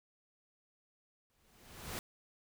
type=noise with exponential growth; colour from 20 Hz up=pink; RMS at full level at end=-39 dBFS; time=1.3-1.99 s; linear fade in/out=0 ms; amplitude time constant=150 ms; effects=none